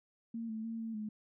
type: tone with pitch steps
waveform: sine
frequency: 229.1 / 220 / 227.1 / 225 / 213.6 Hz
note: A#3 / A3 / A#3 / A3 / G#3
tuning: -30 / 0 / -45 / +39 / +49 cents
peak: -37 dBFS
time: 0.34-1.09 s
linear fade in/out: 5 ms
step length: 150 ms
effects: none